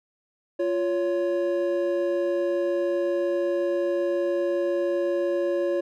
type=tone pair together; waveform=triangle; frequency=348.5 / 559 Hz; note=F4 / C#5; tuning=-4 / +14 cents; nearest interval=minor sixth; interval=818 cents; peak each=-23 dBFS; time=0.59-5.81 s; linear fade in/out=10 ms; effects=none